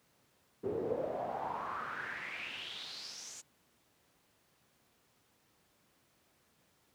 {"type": "noise with band-pass filter sweep", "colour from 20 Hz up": "brown", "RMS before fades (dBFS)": -40, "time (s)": [0.63, 3.42], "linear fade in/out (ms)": 20, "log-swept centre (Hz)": [360, 7200], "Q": 5.3, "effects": ["pink hiss -71 dBFS RMS until 6.94 s", "high-pass 100 Hz 12 dB/octave"]}